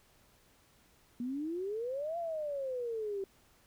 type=exponential two-way sweep; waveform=sine; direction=up then down; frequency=235.3 to 694 to 383.3 Hz; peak=-34 dBFS; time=1.2-3.24 s; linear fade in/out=2 ms; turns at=2.18 s; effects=pink hiss -66 dBFS RMS until 3.66 s